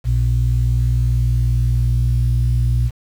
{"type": "tone pair together", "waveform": "sine", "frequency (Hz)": [59.8, 119.7], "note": ["A#1", "A#2"], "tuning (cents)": [45, 46], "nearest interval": "octave", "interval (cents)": 1201, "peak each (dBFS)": -15, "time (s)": [0.04, 2.91], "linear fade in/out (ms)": 50, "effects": ["tanh soft clip ceiling -8 dBFS", "7-bit"]}